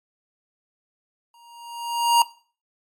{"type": "tone with exponential growth", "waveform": "square", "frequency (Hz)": 941, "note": "A#5", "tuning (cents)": 16, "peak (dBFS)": -12, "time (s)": [1.34, 2.22], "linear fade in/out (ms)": 2, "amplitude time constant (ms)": 190, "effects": ["noise-tail reverb RT60 0.4 s tail -19 dB re dry", "MP3 64 kbps"]}